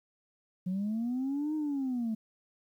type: linear two-way sweep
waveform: sine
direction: up then down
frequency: 178.3 to 311.7 to 215.2 Hz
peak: -28 dBFS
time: 0.66-2.15 s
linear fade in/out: 10 ms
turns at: 1.55 s
effects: tanh soft clip ceiling -27 dBFS + 11-bit

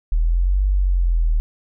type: exponential two-way sweep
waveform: sine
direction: up then down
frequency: 38.73 to 49.39 to 38.73 Hz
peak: -14 dBFS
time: 0.12-1.4 s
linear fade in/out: 0 ms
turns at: 0.65 s
effects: none

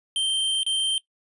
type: tone with dropouts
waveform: square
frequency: 3136 Hz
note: G7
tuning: in tune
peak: -22 dBFS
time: 0.16-0.98 s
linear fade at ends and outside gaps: 1 ms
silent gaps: 0.632-0.664 s
effects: noise-tail reverb RT60 0.1 s tail -18 dB re dry + resampled to 24000 Hz

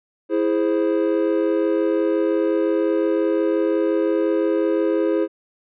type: chord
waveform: triangle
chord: E augmented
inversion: none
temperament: equal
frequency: 329.6 / 415.3 / 523.3 Hz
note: E4 / G#4 / B#4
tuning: 0 / 0 / 0 cents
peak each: -18 / -20 / -21 dBFS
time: 0.29-5.28 s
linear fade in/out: 50 ms
effects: resampled to 8000 Hz

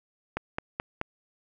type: click train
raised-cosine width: 0.5 ms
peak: -14 dBFS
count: 4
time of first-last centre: 0.37-1.014 s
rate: 4.66 Hz
effects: none

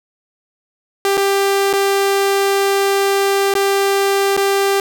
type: tone with dropouts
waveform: sawtooth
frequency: 395 Hz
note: G4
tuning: 13 cents sharp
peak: -9 dBFS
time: 1.05-4.8 s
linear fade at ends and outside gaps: 1 ms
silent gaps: 1.171-1.176 / 1.73-1.735 / 3.539-3.552 / 4.367-4.375 s
effects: none

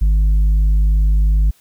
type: tone with tanh clipping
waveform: sine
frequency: 51.3 Hz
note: G#1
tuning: 21 cents flat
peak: -11 dBFS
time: 0.01-1.51 s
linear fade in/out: 10 ms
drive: 4 dB
effects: white hiss -54 dBFS RMS until 1.6 s

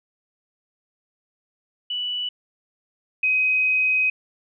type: tone pair in turn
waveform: sine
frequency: 2960 / 2521 Hz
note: F#7 / D#7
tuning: 0 / +22 cents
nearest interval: minor third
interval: 278 cents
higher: first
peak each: -24 / -17 dBFS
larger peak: second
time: 1.9-2.29 / 3.23-4.1 s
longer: second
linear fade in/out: 5 ms
effects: none

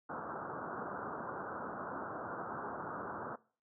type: low-pass noise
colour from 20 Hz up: white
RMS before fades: -42 dBFS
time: 0.09-3.36 s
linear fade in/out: 10 ms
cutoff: 1500 Hz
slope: 96 dB/octave
effects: noise-tail reverb RT60 0.4 s tail -20 dB re dry + high-pass 150 Hz 12 dB/octave

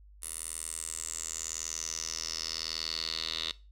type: tone with band-pass filter sweep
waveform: 10% pulse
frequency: 80.9 Hz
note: E2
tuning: 32 cents flat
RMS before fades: -37 dBFS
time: 0.22-3.52 s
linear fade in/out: 5 ms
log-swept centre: 10000 to 3800 Hz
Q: 6.3
effects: noise-tail reverb RT60 0.3 s tail -19 dB re dry + added 50 Hz sine -52 dBFS peak until 3.71 s

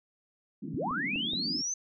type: band-pass noise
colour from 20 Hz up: white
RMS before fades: -38 dBFS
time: 0.62-1.62 s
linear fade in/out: 10 ms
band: 160 to 300 Hz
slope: 48 dB/octave
type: linear sweep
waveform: sine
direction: up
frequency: 77.78 to 6272 Hz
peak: -30 dBFS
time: 0.74-1.74 s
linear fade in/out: 5 ms
type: clicks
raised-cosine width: 2 ms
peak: -29 dBFS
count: 3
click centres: 0.91 / 1.159 / 1.334 s
effects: none

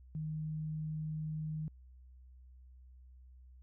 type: tone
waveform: sine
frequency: 155.56 Hz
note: D#3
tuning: in tune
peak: -36 dBFS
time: 0.15-1.68 s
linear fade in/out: 0 ms
effects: added 63 Hz sine -54 dBFS peak until 3.62 s

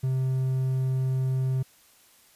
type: tone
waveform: triangle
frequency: 130.81 Hz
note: C3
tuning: in tune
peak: -21 dBFS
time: 0.03-1.63 s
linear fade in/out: 10 ms
effects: white hiss -58 dBFS RMS until 2.35 s + resampled to 32000 Hz

